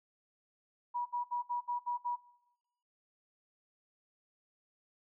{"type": "tone bursts", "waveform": "sine", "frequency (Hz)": 968, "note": "B5", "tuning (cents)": -35, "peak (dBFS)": -32, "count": 7, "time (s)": [0.94, 2.164], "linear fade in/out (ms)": 20, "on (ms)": 120, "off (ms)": 64, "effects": ["noise-tail reverb RT60 0.9 s tail -21 dB re dry"]}